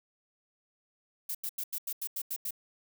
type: noise bursts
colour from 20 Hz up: violet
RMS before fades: -35 dBFS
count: 9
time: 1.29-2.508 s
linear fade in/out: 5 ms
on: 58 ms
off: 87 ms
effects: none